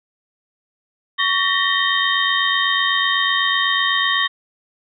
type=tone cluster; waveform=sine; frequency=1124 / 1816 / 1904 / 3130 / 3698 Hz; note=C#6 / A#6 / A#6 / G7 / A#7; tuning=+24 / -46 / +36 / -3 / -15 cents; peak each=-22 dBFS; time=1.18-4.28 s; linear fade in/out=20 ms; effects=none